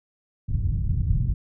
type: low-pass noise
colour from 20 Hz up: white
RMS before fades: -23 dBFS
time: 0.48-1.34 s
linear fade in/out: 10 ms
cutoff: 120 Hz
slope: 24 dB/octave
effects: none